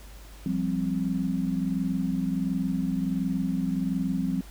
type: chord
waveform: sine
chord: F suspended second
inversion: none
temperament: equal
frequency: 174.61 / 196 / 261.6 Hz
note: F3 / G3 / C4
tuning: 0 / 0 / 0 cents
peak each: -29 dBFS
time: 0.46-4.41 s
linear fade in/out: 2 ms
effects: added 50 Hz sine -44 dBFS peak until 4.5 s + pink hiss -51 dBFS RMS until 4.5 s